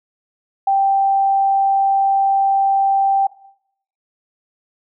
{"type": "tone", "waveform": "sine", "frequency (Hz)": 784, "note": "G5", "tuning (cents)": 0, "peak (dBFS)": -12, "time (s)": [0.67, 3.27], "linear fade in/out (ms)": 5, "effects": ["noise-tail reverb RT60 0.7 s tail -18 dB re dry"]}